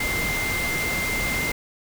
sine tone in noise, 2093 Hz, C7, in tune, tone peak -25 dBFS, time 0-1.52 s, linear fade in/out 5 ms, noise pink, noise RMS -28 dBFS, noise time 0-1.52 s, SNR 0 dB, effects none

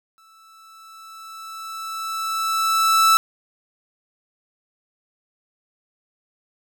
45% pulse tone with exponential growth, 1318.5 Hz, E6, in tune, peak -11 dBFS, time 0.18-3.17 s, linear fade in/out 0 ms, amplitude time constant 650 ms, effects none

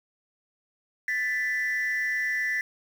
sine tone pair together, 1760 / 1987.7 Hz, A6 / B6, 0 / +11 cents, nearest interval major second, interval 211 cents, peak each -26 dBFS, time 1.08-2.61 s, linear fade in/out 2 ms, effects tanh soft clip ceiling -21 dBFS + 8-bit

